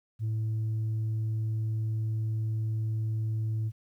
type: tone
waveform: sine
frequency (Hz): 110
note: A2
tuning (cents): 0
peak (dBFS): -25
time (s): 0.19-3.72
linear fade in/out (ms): 50
effects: tanh soft clip ceiling -26 dBFS + 11-bit